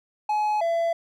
triangle tone pair in turn, 846 / 671.5 Hz, G#5 / E5, +32 / +32 cents, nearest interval major third, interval 400 cents, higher first, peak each -19 dBFS, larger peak neither, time 0.29-0.61 / 0.61-0.93 s, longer neither, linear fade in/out 5 ms, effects none

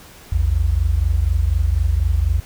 sine tone pair together, 58.33 / 82.41 Hz, A#1 / E2, +2 / 0 cents, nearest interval tritone, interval 598 cents, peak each -17 dBFS, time 0.32-2.4 s, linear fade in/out 5 ms, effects pink hiss -43 dBFS RMS until 2.45 s

